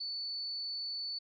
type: tone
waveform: sine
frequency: 4477 Hz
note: C#8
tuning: 16 cents sharp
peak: -36 dBFS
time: 0-1.19 s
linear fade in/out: 10 ms
effects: none